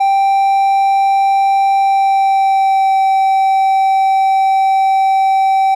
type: tone with pitch glide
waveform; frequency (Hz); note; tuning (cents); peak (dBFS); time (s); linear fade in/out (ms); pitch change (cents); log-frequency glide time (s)
triangle; 784 to 772.8; G5 to G5; 0 to -25; -7; 0-5.75; 10; -25; 1.78-2.97
effects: none